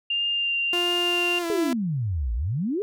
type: tone with vibrato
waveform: sine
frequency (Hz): 2794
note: F7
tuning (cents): 0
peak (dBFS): -22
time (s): 0.1-1.39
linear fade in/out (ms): 5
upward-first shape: triangle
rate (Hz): 1.5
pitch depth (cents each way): 13
type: tone with pitch glide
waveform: sawtooth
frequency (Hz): 351.1 to 334.5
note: F4 to E4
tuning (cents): +9 to +25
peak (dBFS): -22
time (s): 0.73-1.73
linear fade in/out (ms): 2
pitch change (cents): -84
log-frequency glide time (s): 1.41-1.46
type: exponential two-way sweep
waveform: sine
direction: down then up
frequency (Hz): 439.5 to 53.3 to 439.5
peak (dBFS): -23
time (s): 1.5-2.82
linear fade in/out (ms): 0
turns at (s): 2.34
effects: none